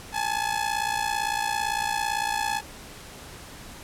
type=ring-modulated tone; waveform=sawtooth; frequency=853 Hz; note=G#5; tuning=46 cents sharp; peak=-18 dBFS; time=0.12-2.62 s; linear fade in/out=50 ms; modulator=28.9 Hz; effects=pink hiss -43 dBFS RMS until 3.83 s + low-pass 12000 Hz 12 dB/octave